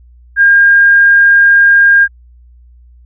sine tone, 1612 Hz, G6, 48 cents sharp, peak -3 dBFS, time 0.36-2.08 s, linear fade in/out 50 ms, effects added 60 Hz sine -38 dBFS peak until 3.05 s

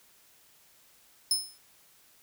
25% pulse tone with exponential decay, 5210 Hz, E8, 21 cents flat, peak -16 dBFS, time 1.31-1.58 s, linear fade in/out 2 ms, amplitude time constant 58 ms, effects white hiss -61 dBFS RMS until 2.22 s

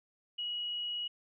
sine tone, 2909 Hz, F#7, 30 cents flat, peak -34 dBFS, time 0.38-1.08 s, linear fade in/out 10 ms, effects none

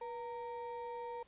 triangle ring-modulated tone, 703 Hz, F5, 11 cents sharp, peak -36 dBFS, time 0.01-1.23 s, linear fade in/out 5 ms, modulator 220 Hz, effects pink hiss -68 dBFS RMS until 1.27 s + resampled to 8000 Hz

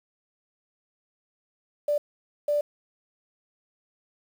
sine tone bursts at uneven times, 587.3 Hz, D5, in tune, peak -21 dBFS, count 2, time 1.88-1.98 / 2.48-2.61 s, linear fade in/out 5 ms, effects 8-bit

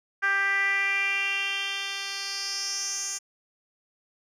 10% pulse tone with band-pass filter sweep, 394.6 Hz, G4, 11 cents sharp, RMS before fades -28 dBFS, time 0.22-3.19 s, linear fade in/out 20 ms, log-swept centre 1600 to 7000 Hz, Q 4.5, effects none

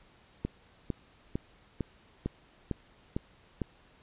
click train, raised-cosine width 3 ms, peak -18 dBFS, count 8, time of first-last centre 0.45-3.617 s, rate 2.21 Hz, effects pink hiss -61 dBFS RMS until 4.02 s + resampled to 8000 Hz

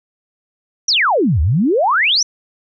sine exponential two-way sweep, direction down then up, 6120 to 70 to 6120 Hz, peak -11 dBFS, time 0.88-2.23 s, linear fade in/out 5 ms, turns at 1.41 s, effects none

